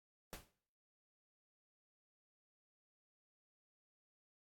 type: noise with exponential decay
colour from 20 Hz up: pink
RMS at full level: -45 dBFS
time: 0.33-0.51 s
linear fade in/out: 0 ms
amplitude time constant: 39 ms
effects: noise-tail reverb RT60 0.6 s tail -20 dB re dry + AAC 64 kbps